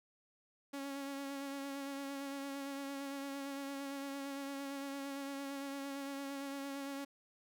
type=tone with vibrato; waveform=sawtooth; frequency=277.2 Hz; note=C#4; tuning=in tune; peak=-37 dBFS; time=0.73-7.05 s; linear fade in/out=10 ms; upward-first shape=sine; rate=8.8 Hz; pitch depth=24 cents each way; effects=none